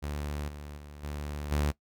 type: tone with level steps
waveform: sawtooth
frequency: 73.42 Hz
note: D2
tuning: in tune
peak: -29 / -37 / -41 / -31 / -22 dBFS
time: 0.02-1.72 s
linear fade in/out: 20 ms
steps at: 0.48 / 0.77 / 1.03 / 1.51 s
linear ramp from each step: 10 ms
effects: noise-tail reverb RT60 0.1 s tail -19 dB re dry